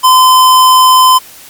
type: tone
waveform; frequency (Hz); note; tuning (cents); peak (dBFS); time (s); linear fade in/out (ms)
square; 1025; C6; -36; -3; 0.03-1.19; 20
effects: white hiss -34 dBFS RMS until 1.49 s + MP3 96 kbps